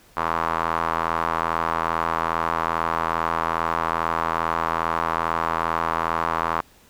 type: tone with band-pass filter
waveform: square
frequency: 41.2 Hz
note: E1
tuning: in tune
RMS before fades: -24 dBFS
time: 0.17-6.61 s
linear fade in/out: 0 ms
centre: 1100 Hz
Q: 3.2
effects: pink hiss -54 dBFS RMS until 6.89 s